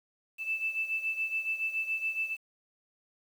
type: beating tone pair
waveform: sine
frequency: 2637 / 2644.1 Hz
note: E7 / E7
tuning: 0 / +5 cents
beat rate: 7.1 Hz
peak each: -31 / -36 dBFS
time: 0.38-2.37 s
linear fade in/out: 50 ms
effects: 9-bit